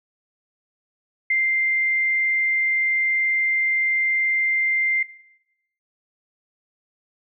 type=tone; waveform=sine; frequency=2093 Hz; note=C7; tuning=in tune; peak=-17 dBFS; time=1.3-5.03 s; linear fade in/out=5 ms; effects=noise-tail reverb RT60 0.9 s tail -20 dB re dry